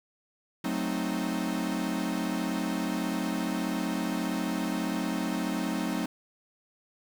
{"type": "chord", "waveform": "45% pulse", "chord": "F# diminished seventh", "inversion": "none", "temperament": "equal", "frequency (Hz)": [185, 220, 261.6, 311.1], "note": ["F#3", "A3", "C4", "Eb4"], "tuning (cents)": [0, 0, 0, 0], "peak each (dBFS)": -34, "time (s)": [0.64, 6.06], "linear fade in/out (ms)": 5, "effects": ["9-bit"]}